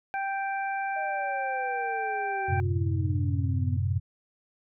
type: harmonic tone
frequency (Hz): 784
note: G5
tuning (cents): 0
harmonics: 1 / 2 / 3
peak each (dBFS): -29 / -34 / -39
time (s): 0.14-2.6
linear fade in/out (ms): 0
type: exponential sweep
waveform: sine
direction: down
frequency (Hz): 633 to 244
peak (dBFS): -35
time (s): 0.96-3.77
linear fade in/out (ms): 5
type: chord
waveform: sine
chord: F# diminished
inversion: none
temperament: equal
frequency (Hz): 92.5 / 110 / 130.81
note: F#2 / A2 / C3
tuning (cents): 0 / 0 / 0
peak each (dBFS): -26 / -32 / -30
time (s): 2.48-4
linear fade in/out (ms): 20
effects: none